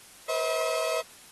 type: tone cluster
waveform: 35% pulse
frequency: 486 / 528 / 642 Hz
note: B4 / C5 / E5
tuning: -28 / +16 / -46 cents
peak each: -32 / -32 / -26 dBFS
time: 0.28-1.02 s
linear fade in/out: 20 ms
effects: white hiss -51 dBFS RMS until 1.31 s + AAC 32 kbps